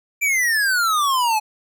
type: exponential sweep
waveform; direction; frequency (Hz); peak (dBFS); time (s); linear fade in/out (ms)
square; down; 2374 to 841; -17; 0.21-1.4; 20
effects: none